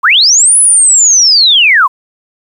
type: linear two-way sweep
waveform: sine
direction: up then down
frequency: 949 to 10270 to 949 Hz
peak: -3 dBFS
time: 0.03-1.88 s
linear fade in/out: 20 ms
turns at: 0.58 s
effects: 7-bit